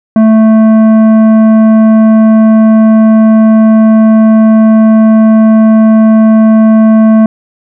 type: tone with tanh clipping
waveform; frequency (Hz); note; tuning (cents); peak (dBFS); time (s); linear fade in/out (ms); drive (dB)
triangle; 220; A3; 0; -3; 0.16-7.26; 2; 15
effects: none